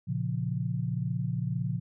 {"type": "chord", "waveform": "sine", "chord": "Bb minor", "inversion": "none", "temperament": "equal with one note detuned", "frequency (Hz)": [116.54, 138.59, 174.11], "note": ["Bb2", "Db3", "F3"], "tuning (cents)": [0, 0, -5], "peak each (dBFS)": [-32, -32, -33], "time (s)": [0.07, 1.8], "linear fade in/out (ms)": 20, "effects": []}